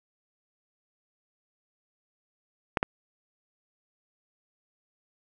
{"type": "clicks", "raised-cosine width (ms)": 0.5, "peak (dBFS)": -9, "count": 2, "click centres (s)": [2.772, 2.829], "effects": []}